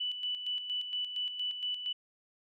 sine tone with tremolo, 2974 Hz, F#7, 8 cents sharp, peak -31 dBFS, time 0-1.93 s, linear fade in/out 10 ms, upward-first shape square, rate 4.3 Hz, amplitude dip 55%, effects none

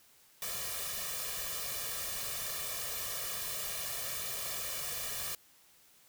white noise with comb filter, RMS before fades -38 dBFS, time 0.42-5.35 s, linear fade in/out 2 ms, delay 1.7 ms, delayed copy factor +0.85, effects white hiss -63 dBFS RMS until 6.08 s

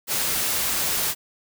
white noise, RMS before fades -24 dBFS, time 0.07-1.15 s, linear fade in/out 50 ms, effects none

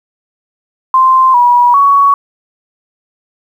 sine tone with pitch steps, 1044 / 969 / 1120 Hz, C6 / B5 / C#6, -4 / -33 / +18 cents, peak -4 dBFS, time 0.94-2.14 s, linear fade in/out 2 ms, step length 400 ms, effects 7-bit

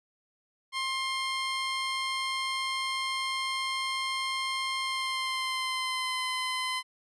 15% pulse tone with pitch glide, 1059 to 1025.3 Hz, C6 to C6, +21 to -35 cents, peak -23 dBFS, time 0.72-6.83 s, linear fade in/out 50 ms, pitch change -56 cents, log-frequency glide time 4.81-6.24 s, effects resampled to 22050 Hz

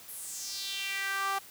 sawtooth tone with high-pass filter sweep, 392 Hz, G4, in tune, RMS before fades -35 dBFS, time 0.08-1.39 s, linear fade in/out 10 ms, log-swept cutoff 12000 to 900 Hz, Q 3.2, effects white hiss -51 dBFS RMS until 1.5 s

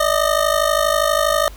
25% pulse ring-modulated tone, 612 Hz, D#5, 29 cents flat, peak -8 dBFS, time 0-1.48 s, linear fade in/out 0 ms, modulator 26.2 Hz, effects added 50 Hz sine -35 dBFS peak until 1.56 s + pink hiss -44 dBFS RMS until 1.56 s

